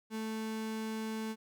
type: tone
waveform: 35% pulse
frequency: 220 Hz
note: A3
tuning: in tune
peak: -34 dBFS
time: 0.1-1.36 s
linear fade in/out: 50 ms
effects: none